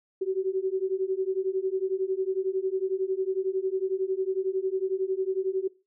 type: beating tone pair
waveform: sine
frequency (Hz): 374.2 / 385.2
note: F#4 / G4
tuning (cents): +20 / -30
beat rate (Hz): 11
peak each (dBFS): -28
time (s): 0.21-5.68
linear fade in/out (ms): 10
effects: noise-tail reverb RT60 0.3 s tail -21 dB re dry